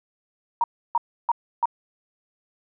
sine tone bursts, 940 Hz, A#5, 14 cents sharp, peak -17 dBFS, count 4, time 0.61-1.656 s, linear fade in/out 2 ms, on 29 ms, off 310 ms, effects none

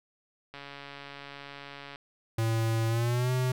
click train, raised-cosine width 0.3 ms, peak -27 dBFS, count 201, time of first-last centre 0.54-1.958 s, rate 141 Hz
square tone with pitch glide, 113 to 127.57 Hz, A2 to C3, +47 to -43 cents, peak -26 dBFS, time 2.38-3.52 s, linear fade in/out 5 ms, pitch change +210 cents, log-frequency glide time 2.88-3.32 s
effects none

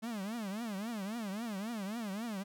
45% pulse tone with vibrato, 213.2 Hz, G#3, 46 cents sharp, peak -37 dBFS, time 0.02-2.44 s, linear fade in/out 20 ms, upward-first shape triangle, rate 3.7 Hz, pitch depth 240 cents each way, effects none

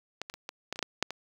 clicks, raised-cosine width 0.2 ms, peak -17 / -22 / -24 / -20 / -16 / -26 / -15 / -12 / -8 / -19 dBFS, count 10, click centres 0.216 / 0.299 / 0.34 / 0.491 / 0.726 / 0.759 / 0.791 / 0.827 / 1.026 / 1.106 s, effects high-pass 150 Hz 12 dB/octave + 7-bit

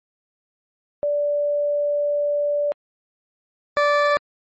sine / 20% pulse tone pair in turn, 583 / 583 Hz, D5 / D5, -13 / -13 cents, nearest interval unison, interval 0 cents, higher neither, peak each -18 / -10 dBFS, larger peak second, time 1.03-2.72 / 3.77-4.17 s, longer first, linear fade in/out 0 ms, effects low-pass 3000 Hz 12 dB/octave + MP3 32 kbps

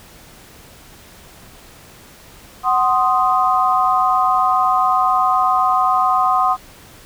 sine chord, C diminished, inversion second, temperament equal with one note detuned, 746 / 1046.5 / 1244.5 Hz, Gb5 / C6 / Eb6, +14 / 0 / 0 cents, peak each -17 dBFS, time 2.63-6.57 s, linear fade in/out 50 ms, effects pink hiss -43 dBFS RMS until 7.05 s

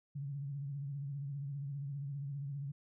sine tone with vibrato, 140.5 Hz, C#3, 24 cents sharp, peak -38 dBFS, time 0.15-2.72 s, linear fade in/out 10 ms, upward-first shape triangle, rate 15 Hz, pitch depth 84 cents each way, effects none

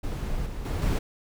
brown noise with level steps, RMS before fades -30 / -34 / -27 / -23 dBFS, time 0.03-0.99 s, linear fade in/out 10 ms, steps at 0.46 / 0.65 / 0.82 s, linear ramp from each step 2 ms, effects none

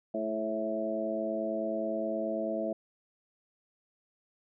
harmonic tone with a mistuned harmonic, 109.4 Hz, A2, 9 cents flat, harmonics 2 / 3 / 4 / 5 / 6, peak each -37 / -37 / -42 / -37 / -33 dBFS, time 0.14-2.73 s, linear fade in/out 5 ms, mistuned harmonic 4, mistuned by -41 cents, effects none

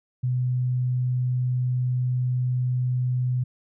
sine tone, 125.7 Hz, B2, 31 cents sharp, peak -21 dBFS, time 0.23-3.44 s, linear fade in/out 10 ms, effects none

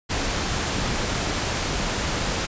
pink noise, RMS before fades -25 dBFS, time 0.09-2.47 s, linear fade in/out 20 ms, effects resampled to 16000 Hz

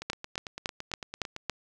two click trains, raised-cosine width 0.2 ms, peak -20 / -12 dBFS, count 13 / 6, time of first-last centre 0.02-1.364 / 0.1-1.497 s, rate 8.93 / 3.58 Hz, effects none

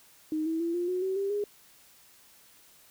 sine tone with pitch steps, 311.1 / 323.7 / 336.9 / 350.6 / 364.9 / 379.7 / 395.1 / 411.2 Hz, D#4 / E4 / E4 / F4 / F#4 / F#4 / G4 / G#4, 0 / -31 / +38 / +7 / -24 / +45 / +14 / -17 cents, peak -27 dBFS, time 0.32-1.44 s, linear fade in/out 2 ms, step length 140 ms, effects white hiss -58 dBFS RMS until 2.9 s

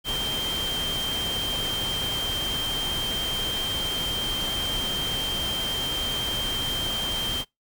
sine tone in noise, 3155 Hz, G7, 10 cents sharp, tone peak -26 dBFS, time 0.04-7.45 s, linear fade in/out 50 ms, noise pink, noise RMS -32 dBFS, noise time 0.04-7.45 s, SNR +3 dB, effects noise-tail reverb RT60 0.2 s tail -26 dB re dry

